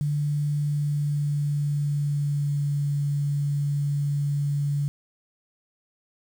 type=tone with pitch glide; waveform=sine; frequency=146.83 to 143.64 Hz; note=D3 to D3; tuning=0 to -38 cents; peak=-22 dBFS; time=0.01-4.88 s; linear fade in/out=0 ms; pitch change=-38 cents; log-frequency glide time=0.54-2.88 s; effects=8-bit